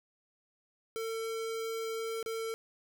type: tone with dropouts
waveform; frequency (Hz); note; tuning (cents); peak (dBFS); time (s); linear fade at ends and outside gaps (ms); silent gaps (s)
square; 450.4; A4; +40; -35; 0.96-2.54; 0; 2.228-2.261
effects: none